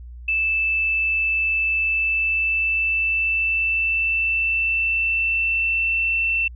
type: tone with pitch glide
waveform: sine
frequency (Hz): 2637 to 2682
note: E7 to E7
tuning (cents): 0 to +29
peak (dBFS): -18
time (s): 0.28-6.48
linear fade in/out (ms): 5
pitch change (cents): +29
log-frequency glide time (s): 1.79-6.11
effects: added 60 Hz sine -35 dBFS peak until 6.55 s